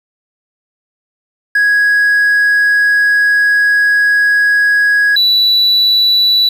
triangle tone pair in turn, 1661.2 / 3951 Hz, G#6 / B7, 0 / 0 cents, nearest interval octave + minor third, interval 1500 cents, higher second, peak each -5 dBFS, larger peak neither, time 1.55-5.16 / 5.16-6.49 s, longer first, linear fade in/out 5 ms, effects tanh soft clip ceiling -2 dBFS + 7-bit

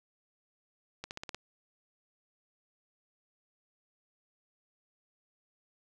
accelerating click train, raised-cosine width 0.2 ms, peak -22 dBFS, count 6, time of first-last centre 1.04-1.346 s, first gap 69 ms, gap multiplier 0.94, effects none

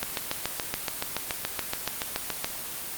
click train, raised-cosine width 0.2 ms, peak -9 dBFS, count 18, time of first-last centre 0.03-2.445 s, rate 7.04 Hz, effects white hiss -35 dBFS RMS until 2.97 s + Opus 24 kbps

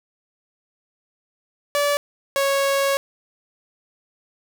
sawtooth tone pair in turn, 577 / 552.3 Hz, D5 / C#5, -31 / -6 cents, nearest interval minor second, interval 75 cents, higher first, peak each -14 dBFS, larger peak neither, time 1.75-1.97 / 2.36-2.97 s, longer second, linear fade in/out 0 ms, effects none

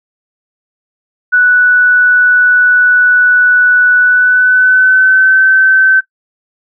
sine tone with pitch glide, 1480 to 1537.5 Hz, F#6 to G6, 0 to -34 cents, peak -4 dBFS, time 1.32-6.01 s, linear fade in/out 20 ms, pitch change +66 cents, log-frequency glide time 3.98-5.42 s, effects noise-tail reverb RT60 0.1 s tail -17 dB re dry

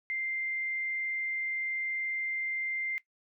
sine tone, 2093 Hz, C7, in tune, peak -31 dBFS, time 0.1-2.98 s, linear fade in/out 0 ms, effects noise-tail reverb RT60 0.1 s tail -17 dB re dry

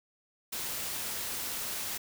white noise, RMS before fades -36 dBFS, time 0.52-1.98 s, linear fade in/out 10 ms, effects none

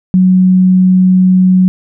sine tone, 185 Hz, F#3, in tune, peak -4 dBFS, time 0.14-1.68 s, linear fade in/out 0 ms, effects none

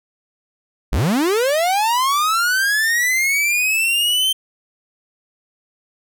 45% pulse linear sweep, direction up, 35.57 to 3132 Hz, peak -15 dBFS, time 0.92-4.33 s, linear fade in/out 10 ms, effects none

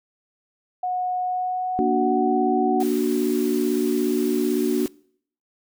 sine tone with pitch glide, 730 to 744.9 Hz, F#5 to F#5, -24 to +11 cents, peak -22 dBFS, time 0.83-2.83 s, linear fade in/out 5 ms, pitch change +35 cents, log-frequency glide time 1.21-2.15 s
sine chord, Bb augmented, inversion none, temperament equal with one note detuned, 236.2 / 293.7 / 370 Hz, Bb3 / D4 / F#4, +23 / 0 / 0 cents, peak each -24 / -23 / -22 dBFS, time 1.79-4.86 s, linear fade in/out 0 ms
white high-pass noise, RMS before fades -38 dBFS, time 2.8-4.88 s, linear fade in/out 2 ms, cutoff 180 Hz, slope 12 dB/octave
effects noise-tail reverb RT60 0.6 s tail -23 dB re dry

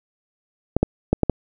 clicks, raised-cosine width 2 ms, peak -3 dBFS, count 5, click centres 0.766 / 0.83 / 1.13 / 1.233 / 1.297 s, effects none

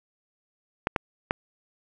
clicks, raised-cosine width 0.5 ms, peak -8 dBFS, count 3, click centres 0.871 / 0.962 / 1.309 s, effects none

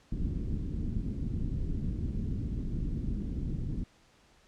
pink low-pass noise, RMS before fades -33 dBFS, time 0.12-3.84 s, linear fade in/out 5 ms, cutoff 270 Hz, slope 24 dB/octave, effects pink hiss -63 dBFS RMS until 4.47 s + low-pass 7000 Hz 12 dB/octave

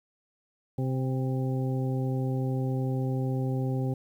harmonic tone with a mistuned harmonic, 130.5 Hz, C3, 4 cents flat, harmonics 1 / 2 / 3 / 4 / 6, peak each -27 / -33 / -37 / -39 / -43 dBFS, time 0.78-3.94 s, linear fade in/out 5 ms, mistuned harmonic 6, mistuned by +20 cents, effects 10-bit

